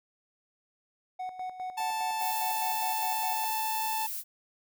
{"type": "tone with tremolo", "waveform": "triangle", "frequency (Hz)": 740, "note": "F#5", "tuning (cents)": 0, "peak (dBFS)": -31, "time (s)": [1.19, 3.45], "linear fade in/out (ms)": 10, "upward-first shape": "square", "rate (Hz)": 4.9, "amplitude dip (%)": 65}
{"type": "tone", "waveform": "45% pulse", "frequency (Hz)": 880, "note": "A5", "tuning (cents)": 0, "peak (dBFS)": -30, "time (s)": [1.77, 4.07], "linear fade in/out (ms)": 10}
{"type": "noise", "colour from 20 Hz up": "violet", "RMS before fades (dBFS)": -36, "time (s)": [2.18, 4.24], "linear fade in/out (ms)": 50}
{"effects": []}